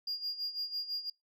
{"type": "tone with tremolo", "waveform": "sine", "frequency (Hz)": 4826, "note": "D8", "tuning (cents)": 46, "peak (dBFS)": -30, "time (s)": [0.07, 1.1], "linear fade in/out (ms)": 5, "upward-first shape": "sine", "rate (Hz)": 6, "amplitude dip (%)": 80, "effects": ["noise-tail reverb RT60 0.2 s tail -26 dB re dry", "tanh soft clip ceiling -31 dBFS"]}